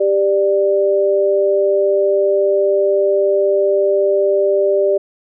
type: tone pair together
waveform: sine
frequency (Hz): 394.7 / 590.9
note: G4 / D5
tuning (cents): +12 / +10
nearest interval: perfect fifth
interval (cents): 698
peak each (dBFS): -14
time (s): 0-4.98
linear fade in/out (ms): 10
effects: none